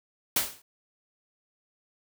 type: noise with exponential decay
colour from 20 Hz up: white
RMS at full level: -21 dBFS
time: 0.36-0.62 s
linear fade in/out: 5 ms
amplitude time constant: 56 ms
effects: none